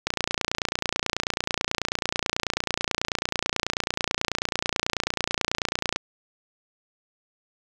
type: click train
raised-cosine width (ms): 0.2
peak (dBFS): -6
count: 173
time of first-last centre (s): 0.07-5.96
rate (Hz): 29.2
effects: none